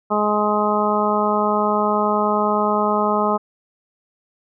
harmonic tone, 209.7 Hz, G#3, 17 cents sharp, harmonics 1 / 2 / 3 / 4 / 5 / 6, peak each -23 / -23 / -23 / -23 / -23 / -23 dBFS, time 0.1-3.38 s, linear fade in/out 20 ms, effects none

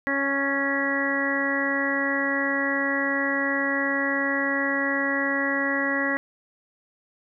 harmonic tone, 277.2 Hz, C#4, in tune, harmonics 1 / 2 / 3 / 4 / 5 / 6 / 7, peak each -28 / -30 / -37 / -33 / -37 / -29 / -26 dBFS, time 0.07-6.17 s, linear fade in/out 0 ms, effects none

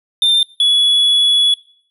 triangle tone pair in turn, 3594 / 3392 Hz, A7 / G#7, +36 / +36 cents, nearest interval minor second, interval 100 cents, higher first, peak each -8 dBFS, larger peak neither, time 0.22-0.43 / 0.6-1.54 s, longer second, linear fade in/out 2 ms, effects noise-tail reverb RT60 0.6 s tail -21 dB re dry + resampled to 32000 Hz

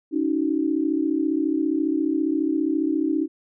sine tone cluster, 280.8 / 315.5 / 373.4 Hz, C#4 / D#4 / F#4, +22 / +24 / +16 cents, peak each -24 / -22 / -30 dBFS, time 0.11-3.28 s, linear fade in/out 50 ms, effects none

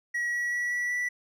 triangle tone with pitch steps, 1917 / 1928.1 / 1939.3 / 1950.5 / 1961.8 Hz, A#6 / B6 / B6 / B6 / B6, +48 / -42 / -32 / -22 / -12 cents, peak -25 dBFS, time 0.14-1.09 s, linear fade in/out 10 ms, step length 190 ms, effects none

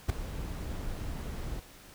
brown noise with ADSR envelope, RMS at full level -21 dBFS, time 0.08-1.6 s, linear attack 19 ms, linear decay 4 ms, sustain -16 dB, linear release 8 ms, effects pink hiss -53 dBFS RMS until 1.94 s

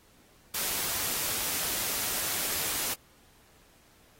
white noise with amplitude modulation, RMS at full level -30 dBFS, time 0.54-2.94 s, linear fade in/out 5 ms, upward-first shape sine, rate 199 Hz, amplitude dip 25%, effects pink hiss -61 dBFS RMS until 4.19 s + AAC 48 kbps

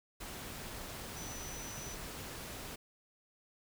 sine tone in noise, 5960 Hz, F#8, 12 cents sharp, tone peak -47 dBFS, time 1.16-1.95 s, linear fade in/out 10 ms, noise pink, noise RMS -45 dBFS, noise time 0.2-2.76 s, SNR -5 dB, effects none

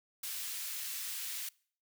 white high-pass noise, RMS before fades -40 dBFS, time 0.23-1.49 s, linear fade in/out 5 ms, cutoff 1900 Hz, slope 12 dB/octave, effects noise-tail reverb RT60 0.5 s tail -24 dB re dry

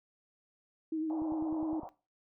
sine tone with vibrato, 315.5 Hz, D#4, 24 cents sharp, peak -31 dBFS, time 0.92-1.8 s, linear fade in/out 5 ms, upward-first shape sine, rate 10 Hz, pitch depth 37 cents each way
pink band-pass noise, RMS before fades -46 dBFS, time 1.1-1.89 s, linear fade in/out 0 ms, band 570 to 940 Hz, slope 48 dB/octave
click train, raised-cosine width 3 ms, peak -35 dBFS, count 7, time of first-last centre 1.22-1.833 s, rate 9.79 Hz
effects noise-tail reverb RT60 0.3 s tail -17 dB re dry

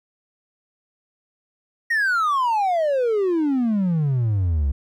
triangle exponential sweep, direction down, 1900 to 65.6 Hz, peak -15 dBFS, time 1.9-4.72 s, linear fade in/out 10 ms, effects tanh soft clip ceiling -11 dBFS

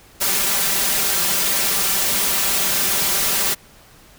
white noise with comb filter, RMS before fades -19 dBFS, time 0.2-3.55 s, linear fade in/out 20 ms, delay 5.1 ms, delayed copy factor +0.65, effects pink hiss -48 dBFS RMS until 4.18 s

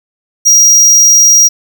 square tone, 5720 Hz, F8, 41 cents sharp, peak -3 dBFS, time 0.45-1.49 s, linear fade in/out 20 ms, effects none

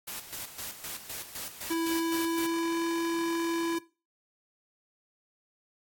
white noise with tremolo, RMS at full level -38 dBFS, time 0.07-2.47 s, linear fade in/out 10 ms, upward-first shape square, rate 3.9 Hz, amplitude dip 65%
square tone with pitch glide, 330.3 to 334.3 Hz, E4 to E4, +4 to +24 cents, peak -28 dBFS, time 1.7-3.79 s, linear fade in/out 10 ms, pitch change +20 cents, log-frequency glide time 1.97-2.92 s
effects noise-tail reverb RT60 0.3 s tail -18 dB re dry + AAC 64 kbps

